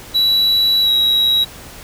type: tone with pitch glide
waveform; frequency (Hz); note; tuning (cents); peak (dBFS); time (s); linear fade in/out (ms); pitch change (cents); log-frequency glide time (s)
triangle; 3925 to 3858; B7 to B7; -11 to -41; -10; 0.14-1.45; 20; -30; 0.82-0.9
effects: pink hiss -36 dBFS RMS until 1.83 s